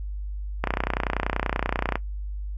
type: click train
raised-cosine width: 0.5 ms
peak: -8 dBFS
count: 41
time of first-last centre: 0.64-1.956 s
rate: 30.4 Hz
effects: noise-tail reverb RT60 0.1 s tail -18 dB re dry + added 50 Hz sine -29 dBFS peak until 2.57 s